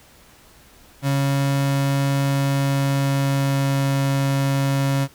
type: tone with pitch glide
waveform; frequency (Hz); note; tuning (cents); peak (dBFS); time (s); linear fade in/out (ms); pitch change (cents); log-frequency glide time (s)
35% pulse; 138.59 to 137.55; C#3 to C#3; 0 to -13; -16; 1.02-5.08; 50; -13; 2.42-3.89
effects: pink hiss -50 dBFS RMS until 5.14 s